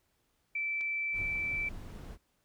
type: tone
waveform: sine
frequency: 2326 Hz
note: D7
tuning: 17 cents flat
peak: -31 dBFS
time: 0.55-1.69 s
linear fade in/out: 5 ms
type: clicks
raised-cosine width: 0.2 ms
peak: -35 dBFS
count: 2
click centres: 0.809 / 0.812 s
type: noise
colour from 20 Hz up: brown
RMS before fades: -44 dBFS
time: 1.12-2.18 s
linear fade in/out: 50 ms
effects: pink hiss -75 dBFS RMS until 2.44 s